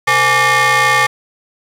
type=ring-modulated tone; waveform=25% pulse; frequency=324.1 Hz; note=E4; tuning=29 cents flat; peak=-3 dBFS; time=0.07-1.07 s; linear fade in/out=10 ms; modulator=1490 Hz; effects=low-pass 12000 Hz 12 dB/octave + 7-bit